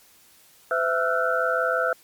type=tone cluster; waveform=sine; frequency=509 / 661 / 1331 / 1430 / 1516 Hz; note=C5 / E5 / E6 / F6 / F#6; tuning=-48 / +5 / +16 / +41 / +42 cents; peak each=-26 / -26 / -26 / -27 / -30 dBFS; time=0.71-1.93 s; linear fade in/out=2 ms; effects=white hiss -55 dBFS RMS until 2.03 s + MP3 96 kbps